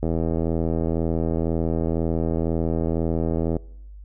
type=click train; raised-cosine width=2 ms; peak=-11 dBFS; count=291; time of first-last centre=0.03-3.567 s; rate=82 Hz; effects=noise-tail reverb RT60 0.8 s tail -25 dB re dry + added 50 Hz sine -38 dBFS peak until 4.04 s